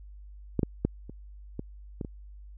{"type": "clicks", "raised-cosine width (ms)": 3, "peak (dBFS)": [-12, -12, -11, -28, -20, -20, -24], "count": 7, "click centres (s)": [0.593, 0.632, 0.85, 1.096, 1.594, 2.012, 2.048], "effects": ["added 50 Hz sine -44 dBFS peak until 2.57 s"]}